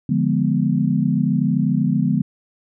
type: chord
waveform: sine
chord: D diminished seventh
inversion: none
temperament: equal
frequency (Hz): 146.83 / 174.61 / 207.7 / 246.9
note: D3 / F3 / Ab3 / Cb4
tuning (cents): 0 / 0 / 0 / 0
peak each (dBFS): -21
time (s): 0.09-2.22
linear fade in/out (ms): 5
effects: none